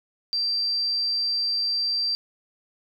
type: tone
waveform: sine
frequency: 4699 Hz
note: D8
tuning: in tune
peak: -22 dBFS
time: 0.33-2.15 s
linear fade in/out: 0 ms
effects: 9-bit